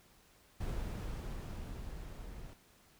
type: noise with level ramp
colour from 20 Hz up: brown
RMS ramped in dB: -38 to -48 dBFS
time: 0.6-2.54 s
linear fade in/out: 10 ms
effects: pink hiss -65 dBFS RMS until 2.99 s